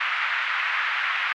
pink band-pass noise, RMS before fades -25 dBFS, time 0-1.33 s, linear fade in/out 10 ms, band 1300 to 2500 Hz, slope 24 dB/octave, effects MP3 96 kbps

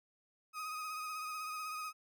35% pulse tone with vibrato, 1254 Hz, D#6, 13 cents sharp, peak -38 dBFS, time 0.53-1.93 s, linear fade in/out 50 ms, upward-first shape sine, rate 16 Hz, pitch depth 30 cents each way, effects none

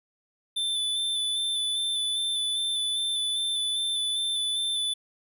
square tone with vibrato, 3520 Hz, A7, in tune, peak -26 dBFS, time 0.56-4.94 s, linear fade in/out 10 ms, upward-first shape square, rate 2.5 Hz, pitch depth 17 cents each way, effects none

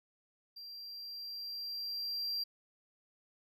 triangle tone with level ramp, 4734 Hz, D8, 13 cents sharp, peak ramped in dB -45 to -32 dBFS, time 0.56-2.44 s, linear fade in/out 10 ms, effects none

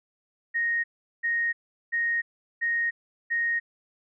sine tone bursts, 1864.7 Hz, A#6, in tune, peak -23 dBFS, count 5, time 0.54-3.6 s, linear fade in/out 20 ms, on 300 ms, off 390 ms, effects none

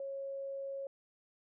sine tone, 548 Hz, C#5, 20 cents flat, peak -38 dBFS, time 0-0.87 s, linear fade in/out 2 ms, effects none

